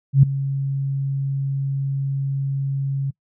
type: tone with ADSR envelope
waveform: sine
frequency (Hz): 137.3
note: C#3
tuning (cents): -16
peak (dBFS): -5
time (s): 0.13-3.11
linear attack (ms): 100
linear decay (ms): 6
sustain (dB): -15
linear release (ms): 13
effects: noise-tail reverb RT60 0.1 s tail -23 dB re dry